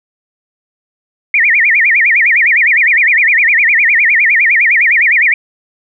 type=tone with vibrato; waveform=sine; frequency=2093 Hz; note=C7; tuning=in tune; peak=-6 dBFS; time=1.34-5.34 s; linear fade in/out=2 ms; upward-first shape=sine; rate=9.8 Hz; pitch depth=270 cents each way; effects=none